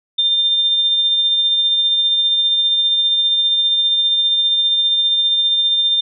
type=tone with tremolo; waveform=sine; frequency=3600 Hz; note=A7; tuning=39 cents sharp; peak=-11 dBFS; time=0.18-6.01 s; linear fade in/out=10 ms; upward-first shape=triangle; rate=15 Hz; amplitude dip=35%; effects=none